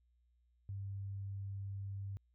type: tone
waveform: sine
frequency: 98.6 Hz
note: G2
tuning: 11 cents sharp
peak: -40 dBFS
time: 0.69-2.17 s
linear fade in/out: 0 ms
effects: added 60 Hz sine -70 dBFS peak until 2.34 s